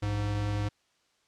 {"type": "tone pair together", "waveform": "square", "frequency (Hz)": [58.7, 103.5], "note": ["A#1", "G#2"], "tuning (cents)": [13, -5], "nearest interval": "minor seventh", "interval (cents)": 982, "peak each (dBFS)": [-38, -29], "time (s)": [0.02, 0.69], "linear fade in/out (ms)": 10, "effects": ["white hiss -70 dBFS RMS until 1.27 s", "low-pass 6000 Hz 12 dB/octave"]}